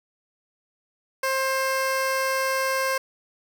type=tone; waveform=15% pulse; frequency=530 Hz; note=C5; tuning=22 cents sharp; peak=-16 dBFS; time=1.23-2.98 s; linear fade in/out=5 ms; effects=none